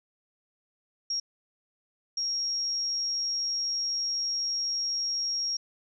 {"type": "tone bursts at uneven times", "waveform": "sine", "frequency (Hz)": 5588, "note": "F8", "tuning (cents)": 0, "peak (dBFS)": -27, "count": 2, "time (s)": [[1.1, 1.2], [2.17, 5.57]], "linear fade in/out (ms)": 5, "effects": []}